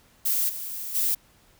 violet noise with level steps, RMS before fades -24 / -34 / -24 dBFS, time 0.25-1.15 s, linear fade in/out 10 ms, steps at 0.48 / 0.94 s, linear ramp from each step 20 ms, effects pink hiss -59 dBFS RMS until 1.59 s

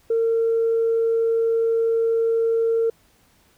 sine tone, 456.1 Hz, A#4, 38 cents flat, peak -16 dBFS, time 0.1-2.9 s, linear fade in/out 5 ms, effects tanh soft clip ceiling -13 dBFS + pink hiss -59 dBFS RMS until 3.57 s

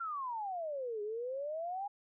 sine exponential two-way sweep, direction down then up, 1396.9 to 408.6 to 825 Hz, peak -36 dBFS, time 0-1.88 s, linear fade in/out 10 ms, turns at 1.02 s, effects none

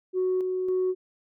sine tone with tremolo, 370 Hz, F#4, in tune, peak -21 dBFS, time 0.13-0.95 s, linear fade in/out 50 ms, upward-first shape square, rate 1.8 Hz, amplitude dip 35%, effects tanh soft clip ceiling -19 dBFS

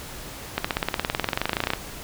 accelerating click train, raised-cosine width 0.3 ms, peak -6 dBFS, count 26, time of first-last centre 0.58-1.735 s, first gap 65 ms, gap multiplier 0.97, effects pink hiss -38 dBFS RMS until 2.03 s

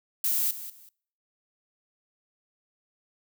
violet noise with echo, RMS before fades -26 dBFS, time 0.24-0.51 s, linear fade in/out 2 ms, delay 190 ms, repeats 2, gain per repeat -13 dB, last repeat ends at 0.89 s, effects noise-tail reverb RT60 0.6 s tail -25 dB re dry

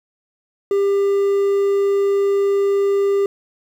triangle tone, 398.3 Hz, G4, 28 cents sharp, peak -12 dBFS, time 0.71-3.26 s, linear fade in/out 2 ms, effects 8-bit

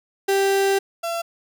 35% pulse tone pair in turn, 392 / 676.4 Hz, G4 / E5, 0 / +44 cents, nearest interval major sixth, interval 944 cents, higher second, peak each -15 / -22 dBFS, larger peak first, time 0.28-0.79 / 1.03-1.22 s, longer first, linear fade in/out 10 ms, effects none

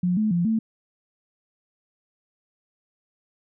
sine tone with pitch steps, 178.8 / 215.2 / 172.9 / 222.4 Hz, F3 / A3 / F3 / A3, +41 / -38 / -17 / +19 cents, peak -19 dBFS, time 0.03-0.59 s, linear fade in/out 5 ms, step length 140 ms, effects none

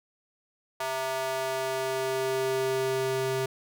square tone with high-pass filter sweep, 131.9 Hz, C3, 14 cents sharp, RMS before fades -29 dBFS, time 0.8-3.46 s, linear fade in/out 5 ms, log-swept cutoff 760 to 270 Hz, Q 2, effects none

